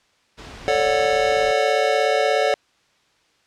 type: noise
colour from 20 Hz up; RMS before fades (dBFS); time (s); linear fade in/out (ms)
pink; -38; 0.37-1.53; 20
type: chord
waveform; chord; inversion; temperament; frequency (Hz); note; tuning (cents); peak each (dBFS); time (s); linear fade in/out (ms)
square; D major seventh; second; just; 440.5 / 550.6 / 587.3 / 734.2; A4 / C#5 / D5 / F#5; +2 / -12 / 0 / -14; -23; 0.68-2.54; 0
type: noise bursts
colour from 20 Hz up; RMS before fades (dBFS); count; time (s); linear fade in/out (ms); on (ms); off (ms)
blue; -35; 6; 1.58-2.057; 0; 57; 27
effects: white hiss -61 dBFS RMS until 3.46 s + low-pass 5000 Hz 12 dB/octave